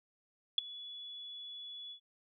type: tone with ADSR envelope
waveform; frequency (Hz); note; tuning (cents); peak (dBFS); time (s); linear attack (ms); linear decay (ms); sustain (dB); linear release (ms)
sine; 3413; G#7; +47; -21; 0.58-2; 3; 9; -23; 88
effects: none